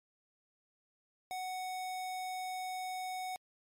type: tone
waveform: square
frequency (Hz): 742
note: F#5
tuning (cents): +5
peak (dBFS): -38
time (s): 1.31-3.36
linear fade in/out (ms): 0
effects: MP3 64 kbps